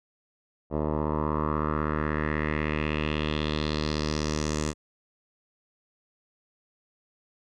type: tone with low-pass filter sweep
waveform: 10% pulse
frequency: 76.2 Hz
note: D#2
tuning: 36 cents flat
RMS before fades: -28 dBFS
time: 0.7-4.74 s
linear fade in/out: 50 ms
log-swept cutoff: 730 to 7400 Hz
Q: 3.3
effects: none